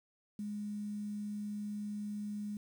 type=tone with quantisation; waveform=sine; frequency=207.7 Hz; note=G#3; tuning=in tune; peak=-37 dBFS; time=0.39-2.57 s; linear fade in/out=2 ms; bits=10; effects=none